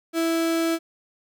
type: tone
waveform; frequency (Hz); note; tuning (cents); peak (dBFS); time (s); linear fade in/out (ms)
35% pulse; 329.6; E4; 0; -19; 0.13-0.79; 50
effects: none